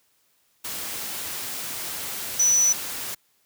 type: tone in noise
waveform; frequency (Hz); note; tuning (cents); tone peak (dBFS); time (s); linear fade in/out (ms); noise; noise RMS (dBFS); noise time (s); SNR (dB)
sine; 5950; F#8; +9; -16; 2.39-2.73; 10; white; -32; 0.64-3.15; +13
effects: white hiss -66 dBFS RMS until 3.45 s + high-pass 60 Hz 12 dB/octave